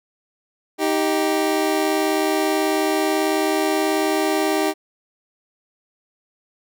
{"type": "tone pair together", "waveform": "25% pulse", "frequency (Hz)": [312.9, 391.3], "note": ["D#4", "G4"], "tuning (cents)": [10, -3], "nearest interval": "major third", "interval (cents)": 387, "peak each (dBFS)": -17, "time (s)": [0.78, 4.74], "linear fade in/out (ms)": 50, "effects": []}